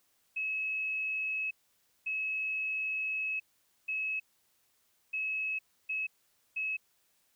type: tone bursts at uneven times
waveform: sine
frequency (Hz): 2577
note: E7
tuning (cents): -40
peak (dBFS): -31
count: 6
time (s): 0.36-1.51 / 2.06-3.4 / 3.88-4.2 / 5.13-5.59 / 5.89-6.07 / 6.56-6.77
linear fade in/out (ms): 10
effects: white hiss -72 dBFS RMS until 7.35 s